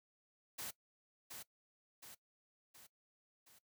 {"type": "noise with echo", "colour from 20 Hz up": "white", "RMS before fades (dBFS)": -45, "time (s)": [0.58, 0.71], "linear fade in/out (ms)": 10, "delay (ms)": 720, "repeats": 4, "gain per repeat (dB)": -5, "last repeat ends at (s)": 3.59, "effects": ["noise-tail reverb RT60 0.1 s tail -19 dB re dry"]}